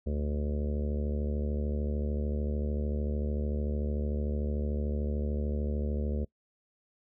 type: harmonic tone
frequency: 73.42 Hz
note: D2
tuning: in tune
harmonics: 1 / 2 / 3 / 4 / 5 / 6 / 7 / 8 / 9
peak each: -30 / -42 / -36 / -50 / -42 / -42 / -43 / -48 / -55 dBFS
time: 0.06-6.25 s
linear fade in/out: 10 ms
effects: noise-tail reverb RT60 0.1 s tail -23 dB re dry